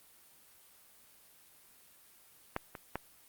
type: clicks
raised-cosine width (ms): 0.5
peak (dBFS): -17 / -27 / -18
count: 3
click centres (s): 2.564 / 2.752 / 2.956
effects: white hiss -61 dBFS RMS until 3.28 s + Opus 32 kbps